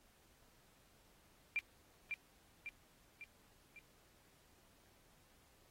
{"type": "tone with echo", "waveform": "sine", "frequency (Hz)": 2375, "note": "D7", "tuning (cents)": 19, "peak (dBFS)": -33, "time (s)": [1.56, 1.59], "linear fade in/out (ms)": 0, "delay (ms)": 550, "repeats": 4, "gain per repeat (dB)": -5, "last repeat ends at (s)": 3.79, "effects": ["pink hiss -70 dBFS RMS until 5.7 s", "AAC 48 kbps"]}